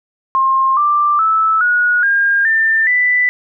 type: tone with pitch steps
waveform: sine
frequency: 1064 / 1180.6 / 1309.9 / 1453.5 / 1612.7 / 1789.4 / 1985.5 Hz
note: C6 / D6 / E6 / F#6 / G6 / A6 / B6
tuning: +29 / +9 / -11 / -31 / +49 / +29 / +9 cents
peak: -10 dBFS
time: 0.35-3.29 s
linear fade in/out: 0 ms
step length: 420 ms
effects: none